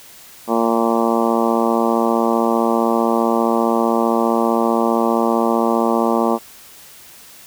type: harmonic tone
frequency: 115.3 Hz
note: A#2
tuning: 19 cents flat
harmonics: 2 / 3 / 4 / 5 / 6 / 7 / 8 / 9 / 10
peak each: -19 / -21 / -22 / -23 / -24 / -24 / -25 / -26 / -26 dBFS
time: 0.47-6.39 s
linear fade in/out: 50 ms
effects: white hiss -42 dBFS RMS until 7.46 s